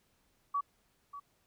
sine tone with echo, 1137 Hz, C#6, 44 cents sharp, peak -29 dBFS, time 0.54-0.61 s, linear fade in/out 10 ms, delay 590 ms, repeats 1, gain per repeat -13 dB, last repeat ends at 1.2 s, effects pink hiss -73 dBFS RMS until 1.46 s

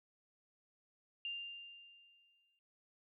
sine tone with exponential decay, 2794 Hz, F7, in tune, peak -38 dBFS, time 1.25-2.59 s, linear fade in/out 1 ms, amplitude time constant 290 ms, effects none

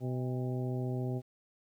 harmonic tone with a mistuned harmonic, 126.5 Hz, B2, 42 cents sharp, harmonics 1 / 2 / 3 / 4 / 5 / 6, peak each -33 / -39 / -40 / -47 / -46 / -50 dBFS, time 0-1.22 s, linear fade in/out 50 ms, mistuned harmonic 6, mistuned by +92 cents, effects 11-bit

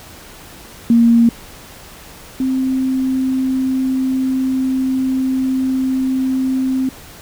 sine tone pair in turn, 233.1 / 261.6 Hz, A#3 / C4, 0 / 0 cents, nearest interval major second, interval 200 cents, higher second, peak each -7 / -14 dBFS, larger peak first, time 0.9-1.29 / 2.4-6.89 s, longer second, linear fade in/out 2 ms, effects pink hiss -38 dBFS RMS until 7.21 s

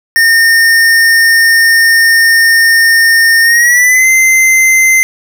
square tone with pitch glide, 1825 to 2072 Hz, A#6 to C7, -37 to -17 cents, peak -5 dBFS, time 0.16-5.03 s, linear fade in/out 0 ms, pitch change +220 cents, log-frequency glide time 3.42-4.08 s, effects none

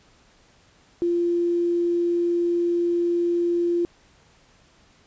sine tone with quantisation, 345.4 Hz, F4, 19 cents flat, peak -19 dBFS, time 1.02-3.85 s, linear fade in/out 0 ms, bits 8, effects pink hiss -57 dBFS RMS until 5.06 s + resampled to 16000 Hz

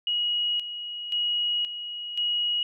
sine tone with tremolo, 2900 Hz, F#7, 35 cents flat, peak -23 dBFS, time 0.07-2.63 s, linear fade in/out 2 ms, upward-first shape square, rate 0.95 Hz, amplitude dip 65%, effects none

